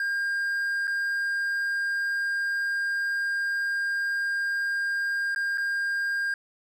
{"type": "tone with dropouts", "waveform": "triangle", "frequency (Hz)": 1607, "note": "G6", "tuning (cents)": 43, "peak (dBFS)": -23, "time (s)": [0, 6.34], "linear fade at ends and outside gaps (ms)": 2, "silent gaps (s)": [[0.872, 0.877], [5.348, 5.36], [5.575, 5.58]], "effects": []}